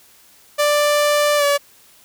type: tone with pitch glide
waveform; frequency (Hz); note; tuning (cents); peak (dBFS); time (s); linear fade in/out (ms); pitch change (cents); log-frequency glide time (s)
sawtooth; 589 to 571.6; D5 to D5; +5 to -47; -10; 0.58-1.58; 20; -52; 1.37-1.44
effects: white hiss -50 dBFS RMS until 2.04 s